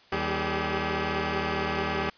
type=tone cluster; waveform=10% pulse; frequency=79.8 / 196.2 / 387.6 / 422.9 Hz; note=D#2 / G3 / G4 / G#4; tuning=+44 / +2 / -20 / +31 cents; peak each=-24 dBFS; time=0.12-2.1 s; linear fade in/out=5 ms; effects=white hiss -56 dBFS RMS until 2.17 s + resampled to 11025 Hz